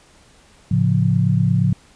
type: chord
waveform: sine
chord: A augmented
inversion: none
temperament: equal with one note detuned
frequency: 110 / 138.59 / 175.93 Hz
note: A2 / C#3 / E#3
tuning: 0 / 0 / +13 cents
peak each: -18 dBFS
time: 0.71-1.73 s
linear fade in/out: 5 ms
effects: pink hiss -51 dBFS RMS until 1.95 s + resampled to 22050 Hz

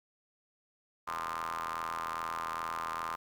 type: ring-modulated tone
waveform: sawtooth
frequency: 82.41 Hz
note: E2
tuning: in tune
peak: -28 dBFS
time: 1.07-3.16 s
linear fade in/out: 10 ms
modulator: 1130 Hz
effects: 11-bit

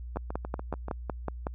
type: two click trains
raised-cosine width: 1 ms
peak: -22 / -17 dBFS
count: 6 / 8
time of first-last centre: 0.16-0.884 / 0.17-1.469 s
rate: 6.91 / 5.39 Hz
effects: added 60 Hz sine -37 dBFS peak until 1.54 s

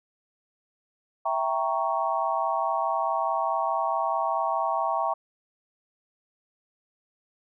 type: chord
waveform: sine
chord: E diminished seventh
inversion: none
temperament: equal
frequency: 659.3 / 784 / 932.3 / 1108.7 Hz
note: E5 / G5 / Bb5 / Db6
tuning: 0 / 0 / 0 / 0 cents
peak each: -29 dBFS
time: 1.25-5.14 s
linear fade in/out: 10 ms
effects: none

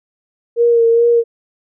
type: tone with vibrato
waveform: sine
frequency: 466.2 Hz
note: A#4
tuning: in tune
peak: -8 dBFS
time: 0.56-1.24 s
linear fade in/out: 50 ms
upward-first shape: sine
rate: 2.4 Hz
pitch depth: 26 cents each way
effects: none

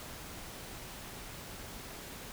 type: silence
effects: pink hiss -46 dBFS RMS until 2.32 s

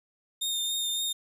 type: tone with vibrato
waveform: sawtooth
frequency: 3654 Hz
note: A#7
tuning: 35 cents flat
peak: -25 dBFS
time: 0.41-1.13 s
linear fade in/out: 10 ms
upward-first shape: triangle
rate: 3.6 Hz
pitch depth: 22 cents each way
effects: none

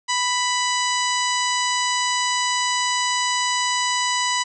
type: harmonic tone with a mistuned harmonic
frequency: 990 Hz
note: B5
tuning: 4 cents sharp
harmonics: 1 / 2 / 3 / 4 / 5 / 6 / 7 / 8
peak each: -23 / -26 / -28 / -29 / -30 / -31 / -31 / -32 dBFS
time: 0.08-4.44 s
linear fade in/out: 20 ms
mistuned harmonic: 8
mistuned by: +16 cents
effects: none

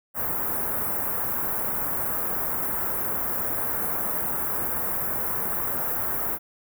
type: band-stop noise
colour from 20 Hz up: white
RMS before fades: -27 dBFS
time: 0.14-6.39 s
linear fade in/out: 50 ms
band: 1500 to 13000 Hz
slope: 24 dB/octave
effects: none

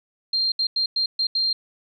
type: tone bursts at uneven times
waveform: sine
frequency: 4186 Hz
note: C8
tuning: in tune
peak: -19 dBFS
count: 6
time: 0.33-0.52 / 0.59-0.67 / 0.76-0.86 / 0.96-1.06 / 1.19-1.27 / 1.35-1.53 s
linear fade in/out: 5 ms
effects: none

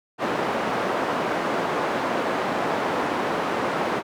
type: band-pass noise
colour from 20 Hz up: white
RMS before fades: -25 dBFS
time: 0.18-4.03 s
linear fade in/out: 50 ms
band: 210 to 1000 Hz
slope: 12 dB/octave
effects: none

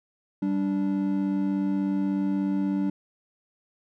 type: tone pair together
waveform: triangle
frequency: 194.67 / 291.2 Hz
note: G3 / D4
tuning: -12 / -15 cents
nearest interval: perfect fifth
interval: 697 cents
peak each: -24 dBFS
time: 0.42-2.9 s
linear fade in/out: 5 ms
effects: none

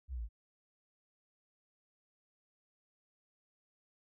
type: exponential sweep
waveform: sine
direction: down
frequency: 69.3 to 51.2 Hz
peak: -37 dBFS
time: 0.08-0.29 s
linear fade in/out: 50 ms
effects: none

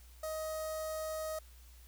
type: tone with notch filter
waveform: sawtooth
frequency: 629 Hz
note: D#5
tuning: 19 cents sharp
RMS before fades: -39 dBFS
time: 0.23-1.39 s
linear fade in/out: 5 ms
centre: 2700 Hz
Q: 0.57
effects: added 60 Hz sine -54 dBFS peak until 1.87 s + white hiss -63 dBFS RMS until 1.87 s

